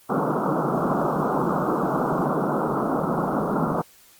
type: band-pass noise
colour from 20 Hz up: pink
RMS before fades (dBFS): -23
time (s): 0.09-3.82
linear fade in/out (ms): 10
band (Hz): 140 to 1400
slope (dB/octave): 96
effects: white hiss -53 dBFS RMS until 4.19 s + Opus 24 kbps